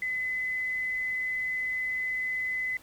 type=tone; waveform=sine; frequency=2021 Hz; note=B6; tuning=39 cents sharp; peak=-28 dBFS; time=0.02-2.77 s; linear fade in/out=2 ms; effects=pink hiss -55 dBFS RMS until 2.82 s